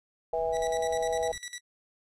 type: noise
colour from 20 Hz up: brown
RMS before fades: -49 dBFS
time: 0.33-1.38 s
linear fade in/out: 5 ms
type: harmonic tone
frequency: 163.1 Hz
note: E3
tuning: 18 cents flat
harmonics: 3 / 4 / 5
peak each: -30 / -30 / -33 dBFS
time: 0.33-1.32 s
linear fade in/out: 5 ms
type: tone with tremolo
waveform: 15% pulse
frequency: 1952 Hz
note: B6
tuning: 21 cents flat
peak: -30 dBFS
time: 0.52-1.61 s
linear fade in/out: 50 ms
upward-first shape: square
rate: 9.9 Hz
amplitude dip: 80%
effects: resampled to 32000 Hz